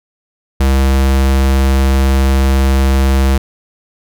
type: tone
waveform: square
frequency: 67 Hz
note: C2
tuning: 42 cents sharp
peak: -9 dBFS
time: 0.6-3.38 s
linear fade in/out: 5 ms
effects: none

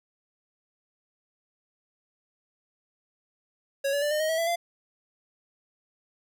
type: tone with pitch steps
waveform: square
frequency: 553 / 570.5 / 588.6 / 607.2 / 626.5 / 646.3 / 666.8 / 687.9 Hz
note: C#5 / C#5 / D5 / D#5 / D#5 / E5 / E5 / F5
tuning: -4 / +50 / +4 / -42 / +12 / -34 / +20 / -26 cents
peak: -25 dBFS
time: 3.84-4.56 s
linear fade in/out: 10 ms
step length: 90 ms
effects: none

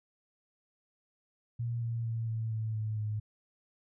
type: tone with pitch steps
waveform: sine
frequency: 117.9 / 115.94 / 114.02 / 112.12 / 110.26 / 108.43 / 106.63 Hz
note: A#2 / A#2 / A#2 / A2 / A2 / A2 / G#2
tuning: +20 / -9 / -38 / +33 / +4 / -25 / +46 cents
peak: -31 dBFS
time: 1.59-3.2 s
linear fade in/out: 10 ms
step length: 230 ms
effects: none

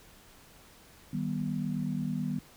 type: chord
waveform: sine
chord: Eb augmented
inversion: none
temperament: just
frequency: 155.56 / 194.45 / 243.1 Hz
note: Eb3 / G3 / B3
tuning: 0 / -14 / -27 cents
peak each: -34 dBFS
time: 1.13-2.39 s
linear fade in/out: 5 ms
effects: pink hiss -56 dBFS RMS until 2.56 s

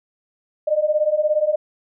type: beating tone pair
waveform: sine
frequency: 597 / 614 Hz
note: D5 / D#5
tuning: +28 / -23 cents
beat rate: 17 Hz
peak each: -20 / -18 dBFS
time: 0.67-1.56 s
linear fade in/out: 10 ms
effects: none

